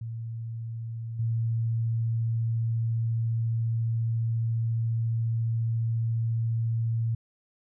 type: tone with level steps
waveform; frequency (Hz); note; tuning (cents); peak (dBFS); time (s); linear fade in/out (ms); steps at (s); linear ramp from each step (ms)
sine; 114.3; A#2; -34; -32 / -24; 0.01-7.15; 5; 1.19; 5
effects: none